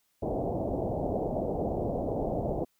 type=low-pass noise; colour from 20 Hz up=white; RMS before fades=-31 dBFS; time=0.22-2.65 s; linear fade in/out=10 ms; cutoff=730 Hz; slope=48 dB/octave; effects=white hiss -73 dBFS RMS until 2.79 s